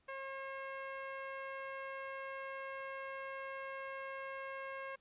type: tone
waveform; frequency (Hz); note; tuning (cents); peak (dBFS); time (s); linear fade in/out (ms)
15% pulse; 539; C#5; -49; -36; 0.08-4.96; 10
effects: pink hiss -75 dBFS RMS until 5 s + resampled to 8000 Hz